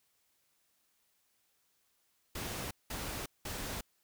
pink noise bursts, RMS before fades -40 dBFS, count 3, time 2.35-3.81 s, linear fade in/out 5 ms, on 360 ms, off 190 ms, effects white hiss -75 dBFS RMS until 4.03 s

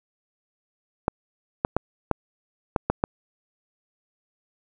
clicks, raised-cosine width 1 ms, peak -6 dBFS, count 7, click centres 1.081 / 1.649 / 1.766 / 2.113 / 2.762 / 2.9 / 3.039 s, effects none

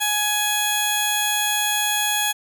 15% pulse tone pair together, 836 / 3344 Hz, G#5 / G#7, +11 / +11 cents, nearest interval 2 octaves, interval 2400 cents, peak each -16 dBFS, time 0-2.33 s, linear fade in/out 20 ms, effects none

